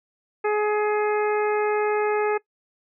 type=harmonic tone; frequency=420.9 Hz; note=G#4; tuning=23 cents sharp; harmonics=1 / 2 / 3 / 4 / 5 / 6; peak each=-21 / -27 / -31 / -33 / -35 / -37 dBFS; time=0.44-2.38 s; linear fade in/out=10 ms; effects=noise-tail reverb RT60 0.1 s tail -21 dB re dry